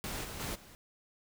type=noise with level steps; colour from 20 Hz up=pink; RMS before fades=-39 / -43 / -38 / -55 dBFS; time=0.04-0.75 s; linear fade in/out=0 ms; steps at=0.23 / 0.39 / 0.54 s; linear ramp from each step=20 ms; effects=none